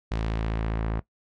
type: tone with low-pass filter sweep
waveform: sawtooth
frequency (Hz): 55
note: A1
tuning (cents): 0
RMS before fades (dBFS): -28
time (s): 0.11-1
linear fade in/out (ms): 10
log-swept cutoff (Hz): 4600 to 1600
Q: 0.86
effects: noise-tail reverb RT60 0.1 s tail -17 dB re dry